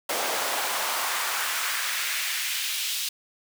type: noise with high-pass filter sweep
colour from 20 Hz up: pink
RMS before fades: -28 dBFS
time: 0.09-3.09 s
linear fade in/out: 5 ms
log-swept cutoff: 530 to 3500 Hz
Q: 1.4
effects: none